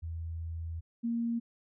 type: tone pair in turn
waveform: sine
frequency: 82.41 / 233.1 Hz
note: E2 / A#3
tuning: 0 / 0 cents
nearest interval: octave + tritone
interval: 1800 cents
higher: second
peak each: -35 / -29 dBFS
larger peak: second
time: 0.02-0.81 / 1.03-1.4 s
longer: first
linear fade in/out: 20 ms
effects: none